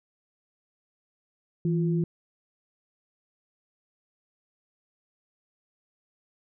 sine tone pair together, 164.8 / 349.2 Hz, E3 / F4, 0 / 0 cents, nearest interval octave + minor second, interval 1300 cents, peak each -23 / -30 dBFS, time 1.65-2.04 s, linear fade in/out 2 ms, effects none

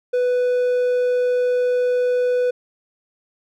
triangle tone, 495.7 Hz, B4, 6 cents sharp, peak -14 dBFS, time 0.13-2.51 s, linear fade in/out 10 ms, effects none

